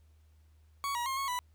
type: tone with pitch steps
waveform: 40% pulse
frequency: 1119 / 956 / 1068 / 1098 / 988 Hz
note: C#6 / A#5 / C6 / C#6 / B5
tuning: +16 / +43 / +35 / -17 / 0 cents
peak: -31 dBFS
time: 0.84-1.39 s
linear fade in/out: 0 ms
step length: 110 ms
effects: added 77 Hz sine -59 dBFS peak until 1.54 s + pink hiss -75 dBFS RMS until 1.54 s